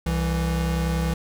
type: tone pair together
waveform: square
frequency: 65.41 / 165.35 Hz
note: C2 / E3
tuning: 0 / +6 cents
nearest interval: octave + major third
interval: 1606 cents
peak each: -25 dBFS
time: 0.06-1.14 s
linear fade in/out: 5 ms
effects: none